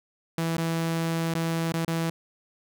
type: tone with dropouts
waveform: sawtooth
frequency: 164.81 Hz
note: E3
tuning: in tune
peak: -21 dBFS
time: 0.38-2.1 s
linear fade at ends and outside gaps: 2 ms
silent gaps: 0.57-0.58 / 1.34-1.351 / 1.723-1.739 / 1.849-1.879 s
effects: none